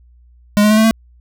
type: tone with pitch steps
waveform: square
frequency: 206.9 / 211.1 / 215.4 / 219.8 / 224.3 Hz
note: G#3 / G#3 / A3 / A3 / A3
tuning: -6 / +29 / -37 / -2 / +34 cents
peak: -9 dBFS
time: 0.57-0.91 s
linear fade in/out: 0 ms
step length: 68 ms
effects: added 60 Hz sine -44 dBFS peak until 1.2 s